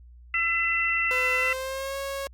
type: harmonic tone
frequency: 672 Hz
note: E5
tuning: 33 cents sharp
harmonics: 2 / 3 / 4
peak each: -31 / -25 / -26 dBFS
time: 0.34-1.53 s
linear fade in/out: 2 ms
type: tone with pitch glide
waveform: sawtooth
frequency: 507 to 549.7 Hz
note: B4 to C#5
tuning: +45 to -15 cents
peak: -26 dBFS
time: 1.11-2.27 s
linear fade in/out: 0 ms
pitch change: +140 cents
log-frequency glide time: 1.35-1.97 s
effects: added 60 Hz sine -46 dBFS peak until 2.33 s + Opus 48 kbps